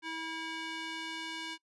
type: tone with band-pass filter sweep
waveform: square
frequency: 323.8 Hz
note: E4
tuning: 31 cents flat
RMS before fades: -40 dBFS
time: 0.02-1.58 s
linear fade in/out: 50 ms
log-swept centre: 2100 to 3200 Hz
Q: 1
effects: noise-tail reverb RT60 0.1 s tail -23 dB re dry + resampled to 24000 Hz